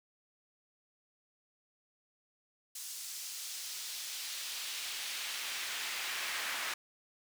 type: noise with high-pass filter sweep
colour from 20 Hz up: brown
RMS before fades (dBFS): -40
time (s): 2.75-6.74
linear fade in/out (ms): 5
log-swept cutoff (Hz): 6600 to 1700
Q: 0.98
effects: none